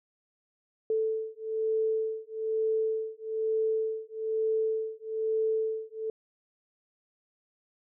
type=beating tone pair; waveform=sine; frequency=440 / 441.1 Hz; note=A4 / A4; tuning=0 / +4 cents; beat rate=1.1 Hz; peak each=-30 dBFS; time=0.9-6.1 s; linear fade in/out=2 ms; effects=none